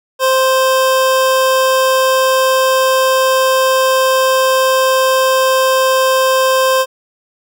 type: tone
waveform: 25% pulse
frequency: 523.3 Hz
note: C5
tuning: in tune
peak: -6 dBFS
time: 0.19-6.86 s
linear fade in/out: 50 ms
effects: none